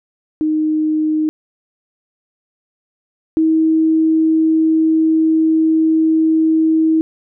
sine tone pair in turn, 310 / 319.1 Hz, D#4 / D#4, -6 / +44 cents, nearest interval minor second, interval 50 cents, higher second, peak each -13 / -10 dBFS, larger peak second, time 0.41-1.29 / 3.37-7.01 s, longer second, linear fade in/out 0 ms, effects none

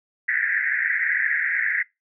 pink band-pass noise, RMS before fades -23 dBFS, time 0.28-1.83 s, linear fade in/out 10 ms, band 1600 to 2100 Hz, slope 96 dB/octave, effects noise-tail reverb RT60 0.2 s tail -23 dB re dry

